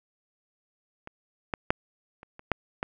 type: clicks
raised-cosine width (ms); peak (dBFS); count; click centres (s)
0.5; -25 / -13 / -6 / -30 / -29 / -8 / -14; 7; 1.074 / 1.538 / 1.705 / 2.231 / 2.394 / 2.517 / 2.829
effects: none